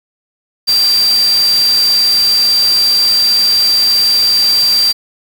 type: tone in noise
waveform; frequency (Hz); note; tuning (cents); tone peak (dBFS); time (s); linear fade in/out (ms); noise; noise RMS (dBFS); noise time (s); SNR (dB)
sine; 4706; D8; +3; -8; 0.67-4.93; 20; white; -22; 0.67-4.93; +11
effects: none